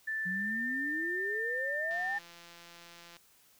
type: tone with pitch glide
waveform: sine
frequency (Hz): 1764 to 1796.9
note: A6 to A6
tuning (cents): +4 to +36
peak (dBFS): -32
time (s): 0.07-2.19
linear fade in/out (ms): 10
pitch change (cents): +32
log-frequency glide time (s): 0.28-0.57
type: exponential sweep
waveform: sine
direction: up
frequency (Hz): 176.9 to 830.6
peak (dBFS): -37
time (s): 0.25-2.19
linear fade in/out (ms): 20
type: click train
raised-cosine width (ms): 0.2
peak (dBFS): -35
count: 216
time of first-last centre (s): 1.91-3.167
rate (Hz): 171
effects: white hiss -64 dBFS RMS until 3.59 s